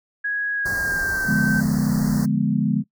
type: tone with pitch glide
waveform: sine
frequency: 1661.2 to 1550 Hz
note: G#6 to G6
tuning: 0 to -20 cents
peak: -21 dBFS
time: 0.24-1.61 s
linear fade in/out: 10 ms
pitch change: -120 cents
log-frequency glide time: 0.54-1.29 s
type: band-stop noise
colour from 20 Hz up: pink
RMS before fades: -32 dBFS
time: 0.65-2.26 s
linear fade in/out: 10 ms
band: 1900 to 4400 Hz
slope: 96 dB/octave
type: chord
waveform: sine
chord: D diminished seventh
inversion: none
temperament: equal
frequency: 146.83 / 174.61 / 207.7 / 246.9 Hz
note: D3 / F3 / Ab3 / Cb4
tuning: 0 / 0 / 0 / 0 cents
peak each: -23 / -25 / -21 / -24 dBFS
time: 1.26-2.84 s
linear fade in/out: 50 ms
effects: noise-tail reverb RT60 0.1 s tail -19 dB re dry